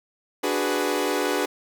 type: chord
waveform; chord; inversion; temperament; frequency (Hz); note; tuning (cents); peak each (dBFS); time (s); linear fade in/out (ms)
sawtooth; G# half-diminished seventh; second; equal; 293.7 / 370 / 415.3 / 493.9; D4 / F#4 / G#4 / B4; 0 / 0 / 0 / 0; -24; 0.43-1.46; 10
effects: none